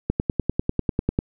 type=click train; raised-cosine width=3 ms; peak=-7 dBFS; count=12; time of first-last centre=0.1-1.189 s; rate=10.1 Hz; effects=none